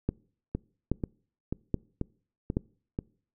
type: two click trains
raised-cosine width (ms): 3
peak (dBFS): -13 / -17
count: 4 / 6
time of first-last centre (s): 0.09-2.569 / 0.55-2.989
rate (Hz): 1.21 / 2.05
effects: noise-tail reverb RT60 0.5 s tail -25 dB re dry